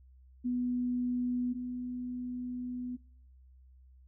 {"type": "tone pair in turn", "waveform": "sine", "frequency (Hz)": [246.9, 248.1], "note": ["B3", "B3"], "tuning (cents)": [0, 8], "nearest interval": "unison", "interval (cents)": 8, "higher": "second", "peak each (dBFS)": [-29, -35], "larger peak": "first", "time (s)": [[0.44, 1.54], [1.54, 2.97]], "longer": "second", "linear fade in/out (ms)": 20, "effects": ["noise-tail reverb RT60 0.6 s tail -23 dB re dry", "added 64 Hz sine -55 dBFS peak until 4.07 s"]}